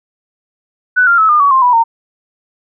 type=tone with pitch steps; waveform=sine; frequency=1491 / 1391.2 / 1298 / 1211.1 / 1130 / 1054.3 / 983.7 / 917.8 Hz; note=F#6 / F6 / E6 / D#6 / C#6 / C6 / B5 / A#5; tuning=+13 / -7 / -27 / -47 / +33 / +13 / -7 / -27 cents; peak=-6 dBFS; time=0.96-1.84 s; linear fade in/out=20 ms; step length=110 ms; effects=none